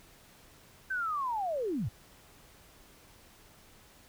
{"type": "linear sweep", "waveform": "sine", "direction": "down", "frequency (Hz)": [1568, 81], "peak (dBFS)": -30, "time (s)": [0.9, 1.89], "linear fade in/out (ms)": 10, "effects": ["pink hiss -58 dBFS RMS until 4.08 s"]}